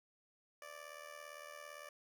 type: tone with amplitude modulation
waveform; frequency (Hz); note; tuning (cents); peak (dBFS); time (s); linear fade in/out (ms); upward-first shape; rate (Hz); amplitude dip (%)
15% pulse; 586; D5; -4; -40; 0.62-1.89; 2; sine; 77.7; 75
effects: none